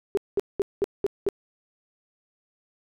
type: tone bursts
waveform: sine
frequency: 398.7 Hz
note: G4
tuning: 29 cents sharp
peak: -19 dBFS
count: 6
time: 0.15-1.288 s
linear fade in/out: 0 ms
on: 23 ms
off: 200 ms
effects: none